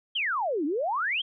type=exponential two-way sweep; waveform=sine; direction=down then up; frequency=3322 to 275.3 to 3322 Hz; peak=-25 dBFS; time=0.15-1.22 s; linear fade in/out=10 ms; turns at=0.65 s; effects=none

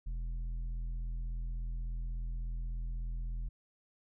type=tone with tanh clipping; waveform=sine; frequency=41.76 Hz; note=E1; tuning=23 cents sharp; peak=-36 dBFS; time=0.06-3.49 s; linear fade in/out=10 ms; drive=7 dB; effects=none

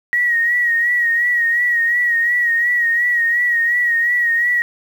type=tone with vibrato; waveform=sine; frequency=1900 Hz; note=A#6; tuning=33 cents sharp; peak=-13 dBFS; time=0.13-4.62 s; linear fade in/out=0 ms; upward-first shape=sine; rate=2.8 Hz; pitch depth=49 cents each way; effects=7-bit

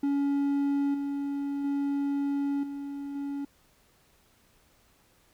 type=tone with level steps; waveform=triangle; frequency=281.6 Hz; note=C#4; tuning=27 cents sharp; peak=-22 / -27 / -24 / -32 / -29 dBFS; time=0.03-3.45 s; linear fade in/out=5 ms; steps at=0.94 / 1.64 / 2.63 / 3.15 s; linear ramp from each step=5 ms; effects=pink hiss -64 dBFS RMS until 5.33 s

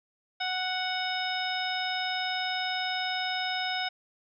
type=harmonic tone; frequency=740 Hz; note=F#5; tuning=in tune; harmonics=1 / 2 / 3 / 4 / 5 / 7; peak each=-33 / -35 / -36 / -39 / -35 / -38 dBFS; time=0.4-3.89 s; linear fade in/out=10 ms; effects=none

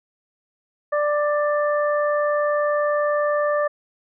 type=harmonic tone; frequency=590 Hz; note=D5; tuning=8 cents sharp; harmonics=1 / 2 / 3; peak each=-19 / -25 / -29 dBFS; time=0.92-3.68 s; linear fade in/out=10 ms; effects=none

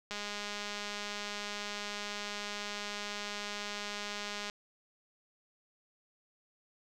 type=click train; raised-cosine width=0.2 ms; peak=-22 dBFS; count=905; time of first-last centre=0.11-4.498 s; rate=206 Hz; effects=none

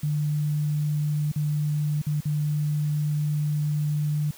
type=tone with dropouts; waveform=sine; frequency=149.3 Hz; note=D3; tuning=29 cents sharp; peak=-22 dBFS; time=0.03-4.31 s; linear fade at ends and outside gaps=5 ms; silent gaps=1.318-1.359 / 2.018-2.066 / 2.206-2.254 s; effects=white hiss -48 dBFS RMS until 4.37 s

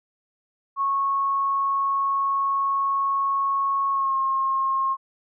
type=tone with pitch glide; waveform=sine; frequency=1100 to 1073.6 Hz; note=C#6 to C6; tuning=-14 to +44 cents; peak=-20 dBFS; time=0.76-4.97 s; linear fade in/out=50 ms; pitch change=-42 cents; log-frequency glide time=3.91-4.16 s; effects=none

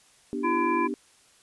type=chord; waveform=sine; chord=G major; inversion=first; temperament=equal with one note detuned; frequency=246.9 / 296.9 / 392 Hz; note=B3 / D4 / G4; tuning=0 / +19 / 0 cents; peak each=-32 / -32 / -33 dBFS; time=0.33-0.94 s; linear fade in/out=0 ms
type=harmonic tone; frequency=337.3 Hz; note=E4; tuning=40 cents sharp; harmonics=1 / 3 / 5 / 7; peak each=-27 / -25 / -38 / -33 dBFS; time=0.43-0.88 s; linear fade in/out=20 ms
effects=white hiss -59 dBFS RMS until 1.42 s + resampled to 24000 Hz

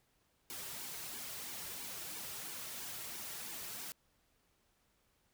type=noise with flanger; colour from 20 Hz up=white; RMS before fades=-45 dBFS; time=0.5-3.92 s; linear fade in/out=0 ms; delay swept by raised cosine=1.5 to 4.1 ms; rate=3 Hz; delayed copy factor=-0.6; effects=pink hiss -75 dBFS RMS until 5.33 s

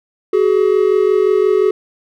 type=tone pair together; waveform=triangle; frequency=377.1 / 422.8 Hz; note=F#4 / G#4; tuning=+33 / +31 cents; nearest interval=major second; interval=198 cents; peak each=-11 dBFS; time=0.33-1.71 s; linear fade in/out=5 ms; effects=none

